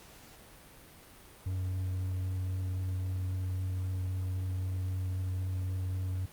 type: tone with vibrato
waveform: triangle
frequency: 92.7 Hz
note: F#2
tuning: 4 cents sharp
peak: -29 dBFS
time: 1.46-6.26 s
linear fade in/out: 5 ms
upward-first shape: sine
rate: 3.8 Hz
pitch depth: 8 cents each way
effects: pink hiss -54 dBFS RMS until 6.32 s + Opus 48 kbps